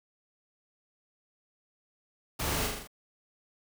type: noise with echo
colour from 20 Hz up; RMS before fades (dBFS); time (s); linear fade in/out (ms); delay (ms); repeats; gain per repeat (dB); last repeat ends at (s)
pink; -33; 2.39-2.67; 10; 41; 5; -3; 2.875
effects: none